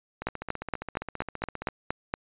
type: two click trains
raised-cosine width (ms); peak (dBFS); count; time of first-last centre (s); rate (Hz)
0.5; -19 / -12; 23 / 9; 0.22-1.687 / 0.27-2.139; 15 / 4.28
effects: resampled to 8000 Hz